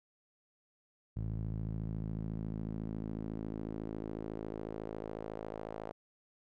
sawtooth tone with band-pass filter sweep, 54 Hz, A1, 32 cents flat, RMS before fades -40 dBFS, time 1.16-5.92 s, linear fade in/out 5 ms, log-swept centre 120 to 620 Hz, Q 1.6, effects none

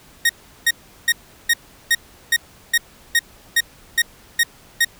sawtooth tone bursts, 1864.7 Hz, A#6, in tune, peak -9 dBFS, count 12, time 0.25-4.848 s, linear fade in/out 5 ms, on 44 ms, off 370 ms, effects pink hiss -48 dBFS RMS until 4.99 s

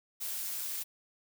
blue noise, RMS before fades -37 dBFS, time 0.2-0.84 s, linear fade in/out 20 ms, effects none

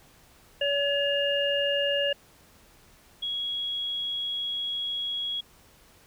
harmonic tone, 566 Hz, C#5, 36 cents sharp, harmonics 1 / 3 / 5, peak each -26 / -32 / -27 dBFS, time 0.61-2.13 s, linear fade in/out 5 ms
sine tone, 3322 Hz, G#7, in tune, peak -28 dBFS, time 3.22-5.41 s, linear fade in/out 10 ms
effects pink hiss -57 dBFS RMS until 6.06 s

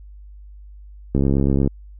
click train, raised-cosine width 3 ms, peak -6 dBFS, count 37, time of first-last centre 1.15-1.675 s, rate 68.6 Hz, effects added 50 Hz sine -38 dBFS peak until 1.99 s

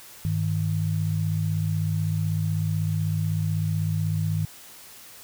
sine tone pair together, 100.9 / 156.94 Hz, G#2 / D#3, -49 / +15 cents, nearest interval minor sixth, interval 764 cents, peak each -25 dBFS, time 0.25-4.45 s, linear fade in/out 0 ms, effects white hiss -46 dBFS RMS until 5.23 s

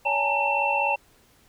sine tone cluster, 564 / 819 / 875 / 919 / 2693 Hz, C#5 / G#5 / A5 / A#5 / E7, +30 / -24 / -10 / -25 / +36 cents, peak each -29 / -27 / -29 / -28 / -25 dBFS, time 0.05-0.96 s, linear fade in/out 10 ms, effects pink hiss -59 dBFS RMS until 1.48 s

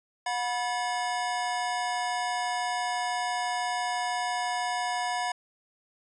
square tone cluster, 724 / 978 / 1720 Hz, F#5 / B5 / A6, -38 / -17 / -40 cents, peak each -31 / -33 / -37 dBFS, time 0.26-5.32 s, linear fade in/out 5 ms, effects resampled to 22050 Hz

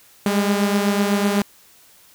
sawtooth beating tone pair, 201 / 209 Hz, G3 / G#3, +44 / +11 cents, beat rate 8 Hz, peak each -14 / -19 dBFS, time 0.26-1.42 s, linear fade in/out 2 ms, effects white hiss -51 dBFS RMS until 2.14 s

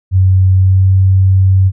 sine tone with pitch glide, 93.9 to 95.05 Hz, F#2 to F#2, +26 to +47 cents, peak -5 dBFS, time 0.11-1.72 s, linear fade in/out 50 ms, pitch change +21 cents, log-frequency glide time 0.54-0.88 s, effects none

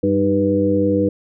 harmonic tone with a mistuned harmonic, 98 Hz, G2, in tune, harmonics 1 / 2 / 3 / 4 / 5, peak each -24 / -21 / -18 / -27 / -18 dBFS, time 0.03-1.09 s, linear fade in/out 5 ms, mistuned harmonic 3, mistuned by +68 cents, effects none

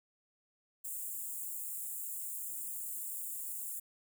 white high-pass noise, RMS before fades -41 dBFS, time 0.84-3.8 s, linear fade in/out 10 ms, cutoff 7100 Hz, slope 96 dB/octave, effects none

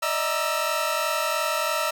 sawtooth tone cluster, 596 / 639 / 939 / 1329 Hz, D5 / D#5 / A#5 / E6, +25 / +46 / +12 / +14 cents, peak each -26 / -25 / -28 / -23 dBFS, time 0.02-1.91 s, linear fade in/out 10 ms, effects none

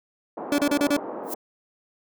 pink band-pass noise, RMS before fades -34 dBFS, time 0.37-1.35 s, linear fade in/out 5 ms, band 280 to 980 Hz, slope 24 dB/octave
30% pulse tone bursts, 288.5 Hz, D4, 31 cents flat, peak -16 dBFS, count 5, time 0.52-0.967 s, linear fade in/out 2 ms, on 63 ms, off 33 ms
violet noise with exponential growth, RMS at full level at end -26 dBFS, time 1.23-1.34 s, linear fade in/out 5 ms, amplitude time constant 22 ms
effects none

